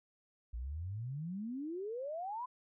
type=exponential sweep; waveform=sine; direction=up; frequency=55 to 1030 Hz; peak=-38 dBFS; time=0.53-2.46 s; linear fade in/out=10 ms; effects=none